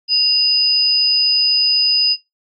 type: tone pair together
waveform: sine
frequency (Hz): 2794 / 4984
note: F7 / D#8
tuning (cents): 0 / +2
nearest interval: minor seventh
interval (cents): 1002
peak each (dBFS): -23 / -11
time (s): 0.08-2.17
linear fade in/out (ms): 50
effects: noise-tail reverb RT60 0.2 s tail -23 dB re dry + AAC 64 kbps